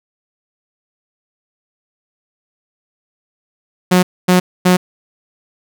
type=tone bursts; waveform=sawtooth; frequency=181.5 Hz; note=F#3; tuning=33 cents flat; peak=-4 dBFS; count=3; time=3.91-4.77 s; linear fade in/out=10 ms; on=120 ms; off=250 ms; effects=none